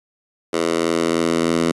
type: tone with high-pass filter sweep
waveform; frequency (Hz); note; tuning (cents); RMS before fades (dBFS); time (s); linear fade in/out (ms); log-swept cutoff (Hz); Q
10% pulse; 83.2; E2; +17; -19; 0.53-1.72; 5; 390 to 230; 1.4
effects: resampled to 24000 Hz